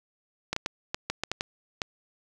clicks, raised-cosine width 0.2 ms, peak -11 dBFS, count 9, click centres 0.53 / 0.564 / 0.661 / 0.945 / 1.1 / 1.236 / 1.316 / 1.409 / 1.818 s, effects none

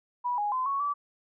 sine tone with pitch steps, 978 / 828 / 1026 / 1109 / 1154 Hz, B5 / G#5 / C6 / C#6 / D6, -17 / -5 / -34 / 0 / -31 cents, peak -26 dBFS, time 0.24-0.94 s, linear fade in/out 20 ms, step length 140 ms, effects none

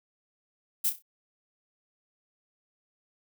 violet noise with echo, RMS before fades -26 dBFS, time 0.84-0.9 s, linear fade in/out 10 ms, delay 31 ms, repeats 4, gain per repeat -9 dB, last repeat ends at 1.024 s, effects none

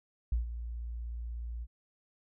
sine tone with ADSR envelope, 58.27 Hz, A#1, in tune, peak -25 dBFS, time 0.32-1.67 s, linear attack 4 ms, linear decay 130 ms, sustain -11 dB, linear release 44 ms, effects none

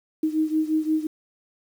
sine beating tone pair, 311.1 / 316.8 Hz, D#4 / D#4, 0 / +31 cents, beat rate 5.7 Hz, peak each -22 / -25 dBFS, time 0.23-1.07 s, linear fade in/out 5 ms, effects 8-bit

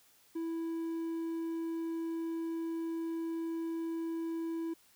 triangle tone, 329.6 Hz, E4, in tune, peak -32 dBFS, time 0.35-4.74 s, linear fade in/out 10 ms, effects white hiss -65 dBFS RMS until 4.95 s

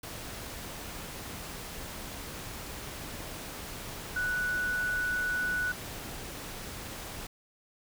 sine tone in noise, 1479 Hz, F#6, 1 cent flat, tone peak -28 dBFS, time 4.16-5.72 s, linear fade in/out 5 ms, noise pink, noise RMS -41 dBFS, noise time 0.03-7.27 s, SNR +10 dB, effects none

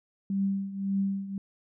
sine tone with tremolo, 196 Hz, G3, in tune, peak -23 dBFS, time 0.3-1.38 s, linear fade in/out 2 ms, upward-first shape triangle, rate 1.8 Hz, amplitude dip 80%, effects none

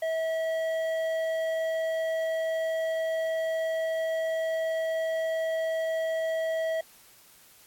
sine tone with hard clipping, 647 Hz, E5, 32 cents flat, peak -28 dBFS, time 0.02-6.81 s, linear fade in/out 5 ms, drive 8 dB, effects white hiss -56 dBFS RMS until 7.66 s + AAC 64 kbps

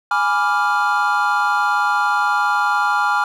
triangle chord, G# diminished seventh, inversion none, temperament equal, 830.6 / 987.8 / 1174.7 / 1396.9 Hz, G#5 / B5 / D6 / F6, 0 / 0 / 0 / 0 cents, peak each -18 / -21 / -20 / -17 dBFS, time 0.11-3.24 s, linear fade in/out 2 ms, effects none

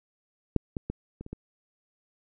clicks, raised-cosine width 3 ms, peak -9 / -18 / -18 / -26 / -28 / -23 dBFS, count 6, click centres 0.563 / 0.768 / 0.9 / 1.21 / 1.264 / 1.33 s, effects none

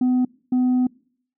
sine tone pair in turn, 251.9 / 251.9 Hz, B3 / B3, +34 / +34 cents, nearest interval unison, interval 0 cents, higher neither, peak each -13 dBFS, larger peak neither, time 0.01-0.25 / 0.52-0.87 s, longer second, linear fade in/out 5 ms, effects noise-tail reverb RT60 0.6 s tail -26 dB re dry + tanh soft clip ceiling -15 dBFS

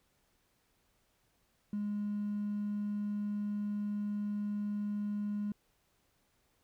triangle tone with hard clipping, 206.7 Hz, G#3, 8 cents flat, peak -33 dBFS, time 1.73-5.52 s, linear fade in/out 2 ms, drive 3 dB, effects pink hiss -74 dBFS RMS until 6.63 s

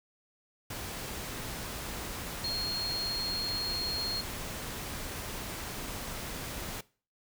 sine tone in noise, 4264 Hz, C8, 32 cents sharp, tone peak -31 dBFS, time 2.44-4.21 s, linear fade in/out 5 ms, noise pink, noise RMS -39 dBFS, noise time 0.7-6.81 s, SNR +5 dB, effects noise-tail reverb RT60 0.4 s tail -21 dB re dry

